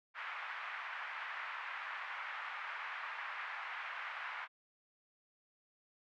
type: band-pass noise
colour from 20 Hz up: white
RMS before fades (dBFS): -44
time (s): 0.14-4.48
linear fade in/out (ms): 50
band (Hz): 920 to 2100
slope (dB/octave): 24
effects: none